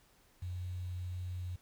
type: tone with quantisation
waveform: sine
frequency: 90.2 Hz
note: F#2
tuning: 44 cents flat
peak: -37 dBFS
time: 0.42-1.56 s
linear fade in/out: 5 ms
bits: 10
effects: pink hiss -67 dBFS RMS until 1.61 s